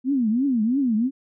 sine tone with vibrato, 245.3 Hz, B3, 12 cents flat, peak -18 dBFS, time 0.04-1.11 s, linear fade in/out 50 ms, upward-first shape triangle, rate 3 Hz, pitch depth 290 cents each way, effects none

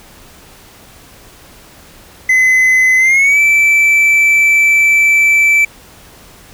triangle tone with pitch glide, 2034 to 2323 Hz, C7 to D7, -50 to -20 cents, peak -5 dBFS, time 2.29-5.65 s, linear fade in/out 5 ms, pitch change +230 cents, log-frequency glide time 2.98-3.4 s, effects pink hiss -40 dBFS RMS until 6.53 s

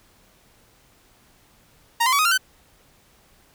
sawtooth tone with pitch steps, 932.3 / 1028.5 / 1134.6 / 1251.7 / 1380.8 / 1523.3 Hz, A#5 / C6 / C#6 / D#6 / F6 / F#6, 0 / -30 / +40 / +10 / -20 / +50 cents, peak -13 dBFS, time 2-2.378 s, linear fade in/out 10 ms, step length 63 ms, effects pink hiss -57 dBFS RMS until 3.54 s

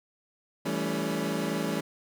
25% pulse chord, A dominant seventh, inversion second, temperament equal with one note detuned, 164.81 / 196 / 220 / 282.4 Hz, E3 / G3 / A3 / C#4, 0 / 0 / 0 / +32 cents, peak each -30 dBFS, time 0.65-1.81 s, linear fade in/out 10 ms, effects none

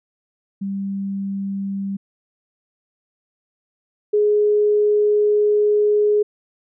sine tone pair in turn, 196.6 / 418.1 Hz, G3 / G#4, +5 / +12 cents, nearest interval octave + minor second, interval 1307 cents, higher second, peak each -22 / -13 dBFS, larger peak second, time 0.61-1.97 / 4.13-6.23 s, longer second, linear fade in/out 10 ms, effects none

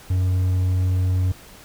triangle tone, 92.1 Hz, F#2, 7 cents flat, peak -15 dBFS, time 0.1-1.32 s, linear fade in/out 5 ms, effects pink hiss -45 dBFS RMS until 1.64 s

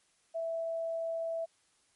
sine tone, 659.3 Hz, E5, in tune, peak -32 dBFS, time 0.34-1.46 s, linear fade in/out 20 ms, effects white hiss -70 dBFS RMS until 1.95 s + MP3 48 kbps

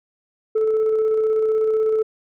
sine tone with tremolo, 437.4 Hz, A4, 10 cents flat, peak -13 dBFS, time 0.55-2.03 s, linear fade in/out 10 ms, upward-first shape square, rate 16 Hz, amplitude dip 25%, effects tanh soft clip ceiling -14 dBFS

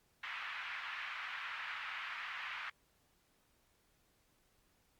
white band-pass noise, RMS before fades -44 dBFS, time 0.23-2.7 s, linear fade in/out 5 ms, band 1100 to 2500 Hz, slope 24 dB/octave, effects pink hiss -74 dBFS RMS until 4.99 s + Opus 48 kbps

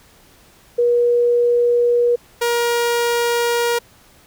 sine / sawtooth tone pair in turn, 480 / 473.9 Hz, B4 / A#4, -49 / +28 cents, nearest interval unison, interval 23 cents, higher first, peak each -12 dBFS, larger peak neither, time 0.78-2.16 / 2.41-3.79 s, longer neither, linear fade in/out 10 ms, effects pink hiss -50 dBFS RMS until 4.26 s

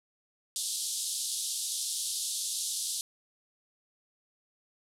white band-pass noise, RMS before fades -34 dBFS, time 0.56-3.01 s, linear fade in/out 0 ms, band 3400 to 11000 Hz, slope 48 dB/octave, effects none

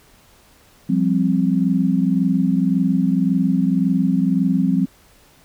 sine chord, F suspended second, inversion none, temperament just, 174.61 / 196.44 / 261.9 Hz, F3 / G3 / C4, 0 / +4 / +2 cents, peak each -19 dBFS, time 0.89-4.86 s, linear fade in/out 10 ms, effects pink hiss -52 dBFS RMS until 5.44 s

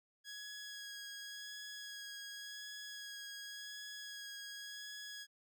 15% pulse tone with vibrato, 1663 Hz, G#6, 2 cents sharp, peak -40 dBFS, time 0.24-5.27 s, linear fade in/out 50 ms, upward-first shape sine, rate 0.9 Hz, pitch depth 15 cents each way, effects none

